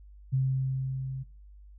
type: tone with level ramp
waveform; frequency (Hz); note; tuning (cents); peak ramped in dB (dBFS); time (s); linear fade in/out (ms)
sine; 132.3; C3; +20; -22 to -33; 0.32-1.24; 20
effects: noise-tail reverb RT60 0.3 s tail -20 dB re dry + added 50 Hz sine -48 dBFS peak until 1.78 s